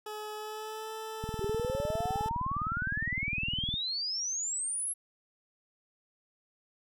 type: tone with pitch glide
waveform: 20% pulse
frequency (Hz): 425.6 to 439.6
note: G#4 to A4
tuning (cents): +42 to -2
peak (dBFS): -33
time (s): 0.06-2.29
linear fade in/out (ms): 5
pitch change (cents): +56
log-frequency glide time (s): 0.34-0.92
type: click train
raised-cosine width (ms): 5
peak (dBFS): -25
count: 50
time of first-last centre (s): 1.24-3.74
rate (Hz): 19.6
type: exponential sweep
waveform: sine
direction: up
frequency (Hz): 384 to 11280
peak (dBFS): -31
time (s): 1.4-4.94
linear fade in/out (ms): 20
effects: none